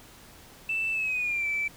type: tone with pitch glide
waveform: sine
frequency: 2651 to 2321 Hz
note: E7 to D7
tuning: +9 to -21 cents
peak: -25 dBFS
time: 0.69-1.68 s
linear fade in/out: 5 ms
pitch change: -230 cents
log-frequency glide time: 0.92-1.47 s
effects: tanh soft clip ceiling -21 dBFS + pink hiss -51 dBFS RMS until 1.76 s